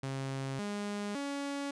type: tone with pitch steps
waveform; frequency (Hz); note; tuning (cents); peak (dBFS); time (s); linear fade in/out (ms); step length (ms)
sawtooth; 134.8 / 205.1 / 281.6; C#3 / G#3 / C#4; -48 / -21 / +27; -31; 0.03-1.71; 5; 560
effects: resampled to 22050 Hz